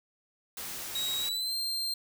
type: noise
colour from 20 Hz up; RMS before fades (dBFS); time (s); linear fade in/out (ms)
white; -39; 0.57-1.29; 2
type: tone with pitch glide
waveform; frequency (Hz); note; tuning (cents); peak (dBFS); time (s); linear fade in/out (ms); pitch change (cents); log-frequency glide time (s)
40% pulse; 3825 to 4171; A#7 to C8; +44 to -6; -29; 0.95-1.94; 5; +150; 1.19-1.55
effects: none